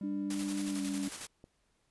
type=tone; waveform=triangle; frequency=198.7 Hz; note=G3; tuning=24 cents sharp; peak=-35 dBFS; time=0.01-1.08 s; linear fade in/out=2 ms
type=tone with pitch glide; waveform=sine; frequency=294.2 to 283.2 Hz; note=D4 to C#4; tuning=+3 to +37 cents; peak=-34 dBFS; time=0.03-1.09 s; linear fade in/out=10 ms; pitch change=-66 cents; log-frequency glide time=0.67-0.81 s
type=noise with tremolo; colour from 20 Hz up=white; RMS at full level=-41 dBFS; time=0.3-1.27 s; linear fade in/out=5 ms; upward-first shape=square; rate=11 Hz; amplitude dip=40%
type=click; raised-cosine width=2 ms; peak=-38 dBFS; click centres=1.441 s
effects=pink hiss -75 dBFS RMS until 1.9 s + resampled to 24000 Hz